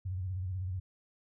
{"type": "tone with vibrato", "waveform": "sine", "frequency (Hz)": 92.5, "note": "F#2", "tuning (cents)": 0, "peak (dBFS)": -33, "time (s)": [0.05, 0.8], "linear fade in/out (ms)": 10, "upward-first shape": "square", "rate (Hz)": 16, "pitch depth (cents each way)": 72, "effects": []}